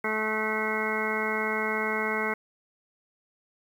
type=harmonic tone; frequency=216.8 Hz; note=A3; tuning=25 cents flat; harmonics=1 / 2 / 3 / 4 / 5 / 6 / 7 / 9 / 10; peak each=-35 / -32 / -38 / -36 / -36 / -37 / -34 / -34 / -32 dBFS; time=0.04-2.34 s; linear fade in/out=5 ms; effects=9-bit